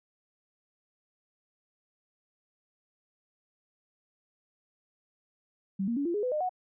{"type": "tone with pitch steps", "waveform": "sine", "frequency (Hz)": [193.5, 234.1, 283.3, 342.8, 414.8, 501.9, 607.3, 734.8], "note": ["G3", "A#3", "C#4", "F4", "G#4", "B4", "D#5", "F#5"], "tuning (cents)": [-22, 8, 38, -32, -2, 28, -42, -12], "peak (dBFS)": -27, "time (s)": [5.79, 6.494], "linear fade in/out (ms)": 10, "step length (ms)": 88, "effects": []}